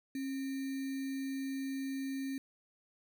sine tone with sample-and-hold, 270 Hz, C#4, 45 cents flat, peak -35 dBFS, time 0.15-2.38 s, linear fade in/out 2 ms, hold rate 2100 Hz, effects none

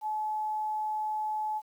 sine tone, 858 Hz, A5, 44 cents flat, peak -29 dBFS, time 0.01-1.62 s, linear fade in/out 50 ms, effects 10-bit

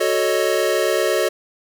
square chord, D# half-diminished seventh, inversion first, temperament equal, 370 / 440 / 554.4 / 622.3 Hz, F#4 / A4 / C#5 / D#5, 0 / 0 / 0 / 0 cents, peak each -23 dBFS, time 0-1.29 s, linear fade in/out 10 ms, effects none

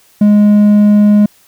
sine tone with hard clipping, 207.7 Hz, G#3, in tune, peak -5 dBFS, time 0.21-1.26 s, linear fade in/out 5 ms, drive 3 dB, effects white hiss -48 dBFS RMS until 1.47 s

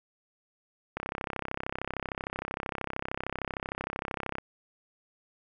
click train, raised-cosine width 0.5 ms, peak -17 dBFS, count 114, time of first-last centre 0.97-4.384 s, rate 33.1 Hz, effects none

